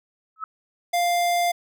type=tone with exponential growth; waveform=sine; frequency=1294 Hz; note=E6; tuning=32 cents flat; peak=-23 dBFS; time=0.36-0.44 s; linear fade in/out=2 ms; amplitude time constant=16 ms
type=tone; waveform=square; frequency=698.5 Hz; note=F5; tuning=in tune; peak=-20 dBFS; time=0.93-1.52 s; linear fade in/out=10 ms
effects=none